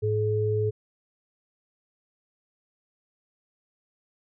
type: tone pair together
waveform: sine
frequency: 106.6 / 426.4 Hz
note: G#2 / G#4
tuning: +46 / +46 cents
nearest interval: 2 octaves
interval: 2400 cents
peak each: -25 dBFS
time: 0.02-0.71 s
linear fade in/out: 20 ms
effects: none